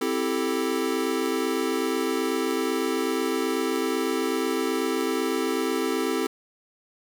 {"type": "chord", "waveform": "square", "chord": "A minor seventh", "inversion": "first", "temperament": "equal", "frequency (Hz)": [261.6, 329.6, 392, 440], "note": ["C4", "E4", "G4", "A4"], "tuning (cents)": [0, 0, 0, 0], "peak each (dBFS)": -30, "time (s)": [0.01, 6.27], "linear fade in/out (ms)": 5, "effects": []}